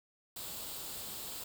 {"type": "noise with comb filter", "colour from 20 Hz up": "white", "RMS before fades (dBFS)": -43, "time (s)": [0.36, 1.44], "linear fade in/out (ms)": 5, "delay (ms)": 0.25, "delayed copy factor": 0.5, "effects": []}